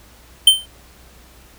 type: tone with exponential decay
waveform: square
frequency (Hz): 3105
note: G7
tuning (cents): -17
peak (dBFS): -3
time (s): 0.47-0.66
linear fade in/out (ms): 5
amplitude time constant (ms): 40
effects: added 60 Hz sine -48 dBFS peak until 1.58 s + pink hiss -48 dBFS RMS until 1.58 s